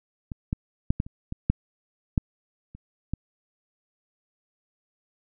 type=clicks; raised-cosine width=5 ms; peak=-21 / -13 / -8 / -13 / -28 / -19 / -7 / -8 / -30 / -15 dBFS; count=10; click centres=0.318 / 0.529 / 0.905 / 1.001 / 1.065 / 1.324 / 1.5 / 2.178 / 2.75 / 3.136 s; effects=none

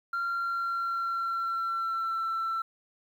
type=tone with pitch glide; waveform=sine; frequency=1381 to 1339.4 Hz; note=F6 to E6; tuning=-20 to +27 cents; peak=-26 dBFS; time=0.13-2.62 s; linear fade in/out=5 ms; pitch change=-53 cents; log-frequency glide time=0.26-2.26 s; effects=tanh soft clip ceiling -26 dBFS + 10-bit

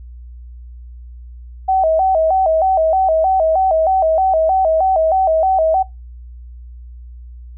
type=tone with vibrato; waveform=sine; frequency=698 Hz; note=F5; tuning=1 cent flat; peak=-11 dBFS; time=1.68-5.83 s; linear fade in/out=10 ms; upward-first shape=square; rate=3.2 Hz; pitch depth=150 cents each way; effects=noise-tail reverb RT60 0.2 s tail -20 dB re dry + added 60 Hz sine -32 dBFS peak until 7.57 s

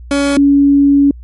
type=tone pair in turn; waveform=30% pulse / sine; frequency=281.8 / 281.8 Hz; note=C#4 / C#4; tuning=+29 / +29 cents; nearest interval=unison; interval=0 cents; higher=neither; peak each=-8 / -5 dBFS; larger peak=second; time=0.11-0.37 / 0.37-1.11 s; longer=second; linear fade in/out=2 ms; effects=added 60 Hz sine -29 dBFS peak until 1.23 s + MP3 48 kbps

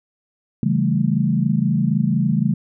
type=chord; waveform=sine; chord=A dominant seventh; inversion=first; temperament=equal; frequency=138.59 / 164.81 / 196 / 220 Hz; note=C#3 / E3 / G3 / A3; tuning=0 / 0 / 0 / 0 cents; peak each=-21 dBFS; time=0.63-2.54 s; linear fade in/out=2 ms; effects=none

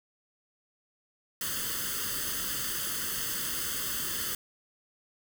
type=noise with comb filter; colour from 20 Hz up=white; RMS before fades=-33 dBFS; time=1.41-4.35 s; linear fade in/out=2 ms; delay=0.63 ms; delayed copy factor=+0.85; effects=none

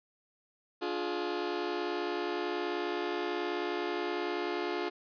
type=chord; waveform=sawtooth; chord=D diminished; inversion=none; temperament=just; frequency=293.7 / 352.4 / 422.9 Hz; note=D4 / F4 / Ab4; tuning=0 / +16 / +31 cents; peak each=-36 / -30 / -33 dBFS; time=0.81-4.9 s; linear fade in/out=20 ms; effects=resampled to 11025 Hz + 11-bit

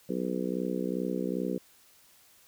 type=harmonic tone; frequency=62.5 Hz; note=B1; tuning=21 cents sharp; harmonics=3 / 4 / 5 / 6 / 7 / 8; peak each=-34 / -35 / -36 / -37 / -37 / -38 dBFS; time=0.09-1.58 s; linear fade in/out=5 ms; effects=white hiss -60 dBFS RMS until 2.47 s

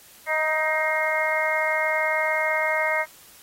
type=harmonic tone with a mistuned harmonic; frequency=313.1 Hz; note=D#4; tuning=11 cents sharp; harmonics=2 / 3 / 4 / 5 / 6 / 7; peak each=-26 / -29 / -32 / -32 / -28 / -25 dBFS; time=0.26-3.06 s; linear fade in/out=50 ms; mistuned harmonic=7; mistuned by=-43 cents; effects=white hiss -50 dBFS RMS until 3.42 s + AAC 48 kbps

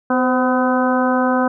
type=harmonic tone with a mistuned harmonic; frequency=252.6 Hz; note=B3; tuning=39 cents sharp; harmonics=1 / 2 / 3 / 4 / 5 / 6; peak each=-17 / -20 / -22 / -23 / -24 / -25 dBFS; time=0.1-1.48 s; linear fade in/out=5 ms; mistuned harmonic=2; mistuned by=+41 cents; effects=none

